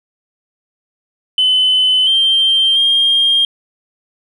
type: tone with pitch steps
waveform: sine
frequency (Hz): 3029 / 3153 / 3215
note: F#7 / G7 / G7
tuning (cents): +40 / +9 / +43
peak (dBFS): -8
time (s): 1.38-3.45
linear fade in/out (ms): 2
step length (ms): 690
effects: tanh soft clip ceiling -5 dBFS